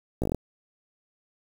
slowing click train, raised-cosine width 2 ms, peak -14 dBFS, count 7, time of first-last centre 0.22-0.347 s, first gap 16 ms, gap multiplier 1.11, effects 7-bit

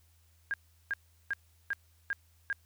sine tone bursts, 1620 Hz, G#6, 43 cents flat, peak -29 dBFS, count 6, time 0.51-2.528 s, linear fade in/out 0 ms, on 28 ms, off 370 ms, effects added 82 Hz sine -63 dBFS peak until 2.65 s + white hiss -70 dBFS RMS until 2.65 s

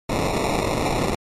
white noise with sample-and-hold, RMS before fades -22 dBFS, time 0.09-1.15 s, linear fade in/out 5 ms, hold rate 1575 Hz, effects low-pass 10000 Hz 12 dB/octave + MP3 64 kbps

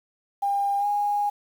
sine tone with pitch glide, 802 to 821.7 Hz, G5 to G#5, +39 to -19 cents, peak -21 dBFS, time 0.42-1.3 s, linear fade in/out 10 ms, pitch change +42 cents, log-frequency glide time 0.79-0.86 s, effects 8-bit

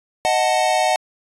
square chord, D# diminished, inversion none, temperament equal, 622.3 / 740 / 880 Hz, D#5 / F#5 / A5, 0 / 0 / 0 cents, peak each -21 / -19 / -23 dBFS, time 0.25-0.96 s, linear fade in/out 0 ms, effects resampled to 24000 Hz

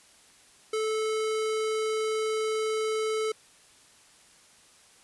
square tone, 436.3 Hz, A4, 15 cents flat, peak -27 dBFS, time 0.73-3.32 s, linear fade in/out 5 ms, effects white hiss -57 dBFS RMS until 5.03 s + resampled to 24000 Hz

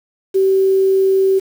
sine tone with quantisation, 384.3 Hz, G4, 34 cents flat, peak -10 dBFS, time 0.34-1.4 s, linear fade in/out 20 ms, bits 6, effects none

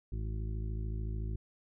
harmonic tone, 53.6 Hz, A1, 45 cents flat, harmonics 1 / 2 / 3 / 4 / 6 / 7, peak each -35 / -39 / -49 / -49 / -52 / -53 dBFS, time 0.12-1.36 s, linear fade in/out 5 ms, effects none

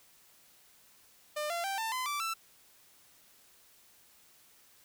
sawtooth tone with pitch steps, 600 / 685.2 / 782.6 / 893.8 / 1020.8 / 1165.8 / 1331.5 Hz, D5 / F5 / G5 / A5 / C6 / D6 / E6, +37 / -33 / -3 / +27 / -43 / -13 / +17 cents, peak -29 dBFS, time 1.36-2.34 s, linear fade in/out 10 ms, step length 140 ms, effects white hiss -62 dBFS RMS until 4.84 s

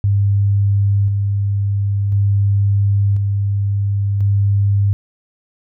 sine tone with tremolo, 100.3 Hz, G2, 40 cents sharp, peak -11 dBFS, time 0.04-4.93 s, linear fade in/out 0 ms, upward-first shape square, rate 0.48 Hz, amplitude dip 30%, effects none

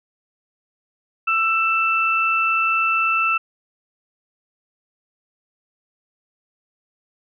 sine tone pair together, 1329 / 2658 Hz, E6 / E7, +14 / +14 cents, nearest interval octave, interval 1200 cents, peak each -19 dBFS, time 1.27-3.38 s, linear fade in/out 10 ms, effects none

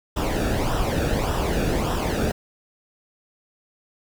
brown noise with flanger, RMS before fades -23 dBFS, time 0.16-2.32 s, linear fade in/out 10 ms, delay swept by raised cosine 0.45 to 0.99 ms, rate 1.7 Hz, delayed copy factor -0.65, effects none

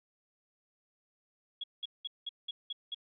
sine tone bursts, 3336 Hz, G#7, 7 cents sharp, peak -35 dBFS, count 7, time 1.61-2.946 s, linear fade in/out 5 ms, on 28 ms, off 190 ms, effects none

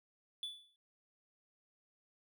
triangle tone with exponential decay, 3462 Hz, A7, 29 cents flat, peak -35 dBFS, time 0.43-0.76 s, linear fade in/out 1 ms, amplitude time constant 70 ms, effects none

